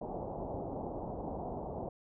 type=low-pass noise; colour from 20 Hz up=white; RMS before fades=-40 dBFS; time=0.01-1.89 s; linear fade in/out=5 ms; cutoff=850 Hz; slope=48 dB/octave; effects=none